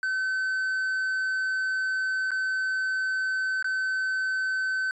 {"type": "tone with dropouts", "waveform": "triangle", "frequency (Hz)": 1528, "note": "G6", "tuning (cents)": -45, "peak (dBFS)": -23, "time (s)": [0.03, 4.91], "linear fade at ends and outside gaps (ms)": 1, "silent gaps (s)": [[2.307, 2.316], [3.626, 3.644]], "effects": ["resampled to 22050 Hz"]}